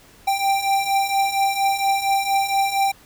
square beating tone pair, 783 / 787.3 Hz, G5 / G5, -2 / +7 cents, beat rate 4.3 Hz, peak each -24 / -20 dBFS, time 0.27-2.92 s, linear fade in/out 10 ms, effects pink hiss -50 dBFS RMS until 3.05 s

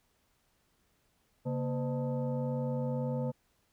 sine tone with frequency modulation, 137.4 Hz, C#3, 15 cents flat, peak -30 dBFS, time 1.45-3.32 s, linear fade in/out 20 ms, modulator 373 Hz, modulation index 1.2, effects pink hiss -73 dBFS RMS until 3.72 s

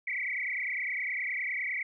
sine tone with frequency modulation, 2130 Hz, C7, 30 cents sharp, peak -30 dBFS, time 0.07-1.83 s, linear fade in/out 5 ms, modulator 29.8 Hz, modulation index 6.2, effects none

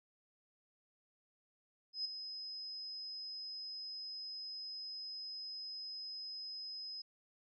sine tone with ADSR envelope, 5070 Hz, D#8, 32 cents sharp, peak -34 dBFS, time 1.93-7.02 s, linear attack 120 ms, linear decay 9 ms, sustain -9 dB, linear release 7 ms, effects none

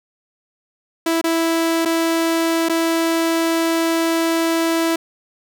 sawtooth tone with dropouts, 329.6 Hz, E4, in tune, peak -12 dBFS, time 1.06-4.96 s, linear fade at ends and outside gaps 5 ms, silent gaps 1.214-1.24 / 1.851-1.856 / 2.687-2.695 s, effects none

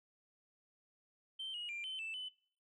sine tone with pitch steps, 3115 / 2886 / 2380 / 3068 / 2646 / 3016 Hz, G7 / F#7 / D7 / G7 / E7 / F#7, -12 / -44 / +22 / -38 / +6 / +32 cents, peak -39 dBFS, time 1.39-2.29 s, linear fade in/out 10 ms, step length 150 ms, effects noise-tail reverb RT60 0.5 s tail -21 dB re dry + tanh soft clip ceiling -38 dBFS

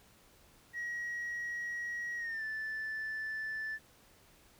sine tone with pitch glide, 1903 to 1755.2 Hz, A#6 to A6, +35 to -5 cents, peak -34 dBFS, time 0.73-3.79 s, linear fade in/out 50 ms, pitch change -140 cents, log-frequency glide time 2.17-2.44 s, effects tanh soft clip ceiling -34 dBFS + pink hiss -63 dBFS RMS until 4.59 s

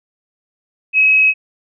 sine tone with frequency modulation, 2556 Hz, D#7, 46 cents sharp, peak -8 dBFS, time 0.93-1.34 s, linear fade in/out 50 ms, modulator 38 Hz, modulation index 0.44, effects none

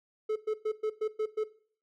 triangle tone bursts, 432.2 Hz, A4, 31 cents flat, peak -25 dBFS, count 7, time 0.29-1.44 s, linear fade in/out 10 ms, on 70 ms, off 110 ms, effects noise-tail reverb RT60 0.5 s tail -17 dB re dry

